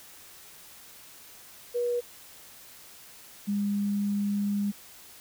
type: tone pair in turn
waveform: sine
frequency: 483 / 203.1 Hz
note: B4 / G#3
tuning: -39 / -38 cents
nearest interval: octave + minor third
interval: 1499 cents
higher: first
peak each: -25 dBFS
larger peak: neither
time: 1.74-2.01 / 3.47-4.72 s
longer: second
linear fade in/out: 20 ms
effects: white hiss -50 dBFS RMS until 5.2 s